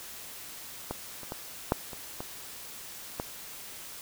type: clicks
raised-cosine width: 1 ms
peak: -18 / -29 / -21 / -9 / -27 / -21 / -17 dBFS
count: 7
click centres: 0.91 / 1.233 / 1.321 / 1.721 / 1.932 / 2.205 / 3.199 s
effects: white hiss -44 dBFS RMS until 4.01 s